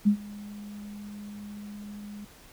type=tone with ADSR envelope; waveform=sine; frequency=206.4 Hz; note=G#3; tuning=10 cents flat; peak=-15 dBFS; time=0.05-2.25 s; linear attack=25 ms; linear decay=88 ms; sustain=-23 dB; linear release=5 ms; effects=pink hiss -53 dBFS RMS until 2.52 s